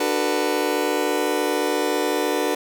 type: chord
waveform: 30% pulse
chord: B minor seventh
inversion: first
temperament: just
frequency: 296.3 / 370.4 / 444.5 / 493.9 Hz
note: D4 / F#4 / A4 / B4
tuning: +15 / +2 / +18 / 0 cents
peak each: -23 dBFS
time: 0-2.55 s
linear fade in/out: 5 ms
effects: none